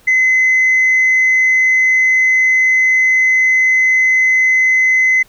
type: tone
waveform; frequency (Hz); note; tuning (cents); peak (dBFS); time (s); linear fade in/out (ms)
sine; 2041; C7; -44; -7; 0.07-5.23; 10
effects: tanh soft clip ceiling -6 dBFS + pink hiss -49 dBFS RMS until 5.28 s